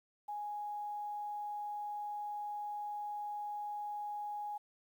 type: tone with quantisation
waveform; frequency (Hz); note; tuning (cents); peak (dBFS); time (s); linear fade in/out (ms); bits
sine; 830.6; G#5; 0; -38; 0.28-4.58; 10; 11
effects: none